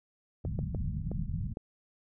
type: low-pass noise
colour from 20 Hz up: white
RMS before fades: -34 dBFS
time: 0.44-1.54 s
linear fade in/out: 20 ms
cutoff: 190 Hz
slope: 48 dB/octave
type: clicks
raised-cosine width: 2 ms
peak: -24 dBFS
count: 5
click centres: 0.451 / 0.59 / 0.748 / 1.116 / 1.571 s
effects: none